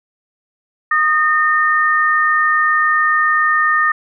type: tone pair together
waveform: sine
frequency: 1235 / 1821.8 Hz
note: D#6 / A#6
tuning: -13 / -40 cents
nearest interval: perfect fifth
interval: 673 cents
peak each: -14 dBFS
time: 0.91-3.92 s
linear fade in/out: 5 ms
effects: none